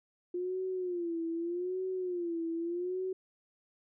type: tone with vibrato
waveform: sine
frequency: 351.7 Hz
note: F4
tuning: 12 cents sharp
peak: -32 dBFS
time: 0.34-3.13 s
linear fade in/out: 5 ms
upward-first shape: sine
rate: 0.82 Hz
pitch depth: 110 cents each way
effects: none